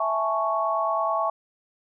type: chord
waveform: sine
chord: A major seventh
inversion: second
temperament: equal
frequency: 659.3 / 830.6 / 880 / 1108.7 Hz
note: E5 / G#5 / A5 / C#6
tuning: 0 / 0 / 0 / 0 cents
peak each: -26 / -31 / -31 / -25 dBFS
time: 0-1.3 s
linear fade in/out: 5 ms
effects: none